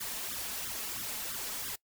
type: noise with flanger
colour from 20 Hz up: white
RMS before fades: -38 dBFS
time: 0-1.76 s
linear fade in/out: 10 ms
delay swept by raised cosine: 0.56 to 4.76 ms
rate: 3 Hz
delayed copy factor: +0.9
effects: noise-tail reverb RT60 0.1 s tail -22 dB re dry